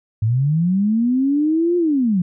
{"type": "linear two-way sweep", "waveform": "sine", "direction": "up then down", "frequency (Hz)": [103.83, 356, 169.2], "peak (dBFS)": -14, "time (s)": [0.22, 2.22], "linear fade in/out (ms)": 5, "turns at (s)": 1.77, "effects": []}